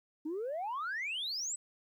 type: exponential sweep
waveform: sine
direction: up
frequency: 293.7 to 8160 Hz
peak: -33 dBFS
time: 0.25-1.56 s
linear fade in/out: 10 ms
effects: tanh soft clip ceiling -32 dBFS + 12-bit